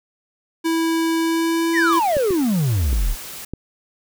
square tone with pitch glide, 327.9 to 333.4 Hz, E4 to E4, -9 to +20 cents, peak -18 dBFS, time 0.64-2 s, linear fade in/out 20 ms, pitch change +29 cents, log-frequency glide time 1.19-1.89 s
triangle exponential sweep, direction down, 2094 to 31.01 Hz, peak -14 dBFS, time 1.73-3.16 s, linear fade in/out 50 ms
white noise, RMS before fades -34 dBFS, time 1.92-3.45 s, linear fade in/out 5 ms
clicks, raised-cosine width 3 ms, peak -15 dBFS, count 4, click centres 2.168 / 2.307 / 2.93 / 3.536 s
effects none

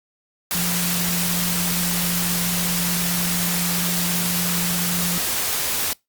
sine tone in noise, 175.1 Hz, F3, 5 cents sharp, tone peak -24 dBFS, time 0.55-5.18 s, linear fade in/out 0 ms, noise white, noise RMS -23 dBFS, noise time 0.51-5.93 s, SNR -4 dB, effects noise-tail reverb RT60 0.2 s tail -25 dB re dry + Opus 48 kbps

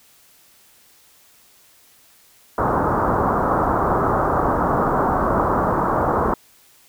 white low-pass noise, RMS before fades -19 dBFS, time 2.58-6.34 s, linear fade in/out 2 ms, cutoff 1300 Hz, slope 48 dB/octave, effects white hiss -53 dBFS RMS until 6.88 s

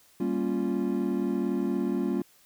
triangle chord, G half-diminished seventh, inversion none, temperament equal, 196 / 233.1 / 277.2 / 349.2 Hz, G3 / Bb3 / Db4 / F4, 0 / 0 / 0 / 0 cents, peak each -29 dBFS, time 0.2-2.22 s, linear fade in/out 5 ms, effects white hiss -60 dBFS RMS until 2.45 s

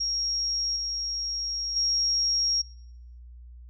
sine tone with level steps, 5588 Hz, F8, in tune, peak -25 / -28 / -22 dBFS, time 0-2.62 s, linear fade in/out 10 ms, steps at 0.76 / 1.76 s, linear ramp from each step 5 ms, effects noise-tail reverb RT60 0.9 s tail -26 dB re dry + added 60 Hz sine -43 dBFS peak until 3.69 s

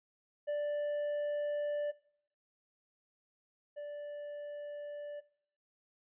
triangle tone pair in turn, 587.3 / 585.1 Hz, D5 / D5, 0 / -7 cents, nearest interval unison, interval 7 cents, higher first, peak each -30 / -38 dBFS, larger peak first, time 0.47-1.92 / 3.76-5.21 s, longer neither, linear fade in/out 20 ms, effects noise-tail reverb RT60 0.6 s tail -19 dB re dry + resampled to 8000 Hz

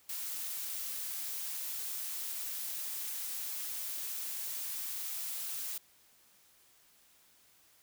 blue noise, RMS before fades -39 dBFS, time 0.09-5.78 s, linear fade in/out 5 ms, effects white hiss -65 dBFS RMS until 7.82 s

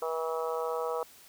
harmonic tone, 161.7 Hz, E3, 33 cents flat, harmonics 3 / 4 / 5 / 6 / 7 / 8, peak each -32 / -38 / -40 / -40 / -40 / -40 dBFS, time 0.02-1.03 s, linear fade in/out 2 ms, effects white hiss -55 dBFS RMS until 1.28 s

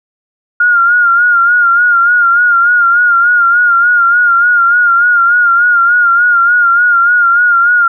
sine tone with vibrato, 1414 Hz, F6, 21 cents sharp, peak -5 dBFS, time 0.6-7.88 s, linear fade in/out 5 ms, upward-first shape sine, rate 3.4 Hz, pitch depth 54 cents each way, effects none

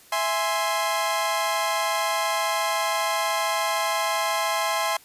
sawtooth chord, E augmented, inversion none, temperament equal, 659.3 / 830.6 / 1046.5 Hz, E5 / G#5 / B#5, 0 / 0 / 0 cents, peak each -24 / -24 / -22 dBFS, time 0.12-4.97 s, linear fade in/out 5 ms, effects white hiss -52 dBFS RMS until 5.04 s + resampled to 32000 Hz

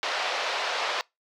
pink band-pass noise, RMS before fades -29 dBFS, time 0.03-1.01 s, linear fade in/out 0 ms, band 560 to 4800 Hz, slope 24 dB/octave, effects noise-tail reverb RT60 0.2 s tail -24 dB re dry

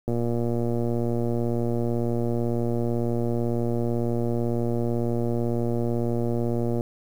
click train, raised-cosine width 2 ms, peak -14 dBFS, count 795, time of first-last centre 0.08-6.809 s, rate 118 Hz, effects 8-bit

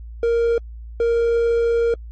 triangle tone pair in turn, 466.2 / 466.2 Hz, A#4 / A#4, 0 / 0 cents, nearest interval unison, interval 0 cents, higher neither, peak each -13 dBFS, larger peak neither, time 0.23-0.58 / 1-1.94 s, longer second, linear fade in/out 2 ms, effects added 57 Hz sine -32 dBFS peak until 2.11 s + MP3 32 kbps

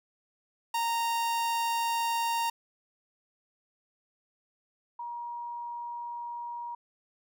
45% pulse / sine tone pair in turn, 927 / 950.9 Hz, A#5 / A#5, -10 / +34 cents, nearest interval unison, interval 44 cents, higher second, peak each -27 / -35 dBFS, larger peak first, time 0.74-2.5 / 4.99-6.75 s, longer neither, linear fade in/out 5 ms, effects none

